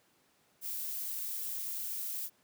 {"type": "noise", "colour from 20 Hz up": "violet", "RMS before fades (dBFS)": -38, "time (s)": [0.61, 2.3], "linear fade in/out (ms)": 50, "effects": ["pink hiss -69 dBFS RMS until 2.43 s", "high-pass 150 Hz 12 dB/octave"]}